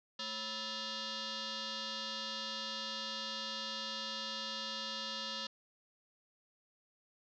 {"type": "tone with frequency modulation", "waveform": "sine", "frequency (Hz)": 220, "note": "A3", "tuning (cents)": 0, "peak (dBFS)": -38, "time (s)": [0.19, 5.47], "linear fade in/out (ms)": 5, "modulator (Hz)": 765, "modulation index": 6.2, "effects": []}